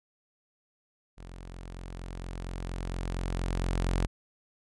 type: tone with level ramp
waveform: sawtooth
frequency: 44.3 Hz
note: F1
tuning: 25 cents sharp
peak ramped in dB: -40 to -21 dBFS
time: 1.17-4.07 s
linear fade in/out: 20 ms
effects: resampled to 24000 Hz